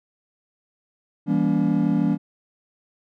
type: chord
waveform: triangle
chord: E diminished seventh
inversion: none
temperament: just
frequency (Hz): 164.81 / 197.78 / 237.3 / 284.8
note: E3 / G3 / Bb3 / Db4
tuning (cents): 0 / +16 / +31 / +47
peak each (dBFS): -22 / -21 / -22 / -21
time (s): 1.26-2.18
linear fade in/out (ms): 50
effects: none